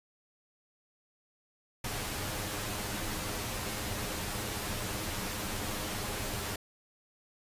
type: noise with comb filter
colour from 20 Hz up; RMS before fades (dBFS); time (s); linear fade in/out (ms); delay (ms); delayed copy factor
pink; -36; 1.84-6.56; 5; 9.7; +0.55
effects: resampled to 32000 Hz